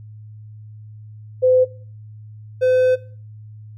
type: tone pair in turn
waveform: sine / triangle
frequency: 510 / 510 Hz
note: C5 / C5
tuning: -44 / -44 cents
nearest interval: unison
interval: 0 cents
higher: neither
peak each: -11 dBFS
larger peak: neither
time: 1.42-1.65 / 2.61-2.96 s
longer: second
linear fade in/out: 20 ms
effects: noise-tail reverb RT60 0.4 s tail -17 dB re dry + added 107 Hz sine -36 dBFS peak until 3.77 s